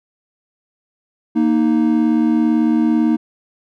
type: tone pair together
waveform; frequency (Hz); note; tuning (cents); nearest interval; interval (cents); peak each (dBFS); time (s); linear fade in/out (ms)
triangle; 233.1 / 311.1; A#3 / D#4; 0 / 0; perfect fourth; 500; -13; 1.35-3.17; 20
effects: none